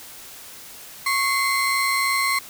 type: tone pair together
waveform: 35% pulse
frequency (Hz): 1098 / 2073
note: C#6 / C7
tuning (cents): -17 / -17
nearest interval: major seventh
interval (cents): 1100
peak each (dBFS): -21 / -20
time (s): 1.06-2.39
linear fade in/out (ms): 5
effects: white hiss -41 dBFS RMS until 2.49 s